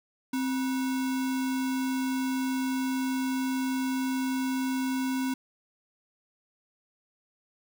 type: tone with sample-and-hold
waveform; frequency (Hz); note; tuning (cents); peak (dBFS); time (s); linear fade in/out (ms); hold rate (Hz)
sine; 261.6; C4; 0; -26; 0.33-5.34; 5; 1225
effects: none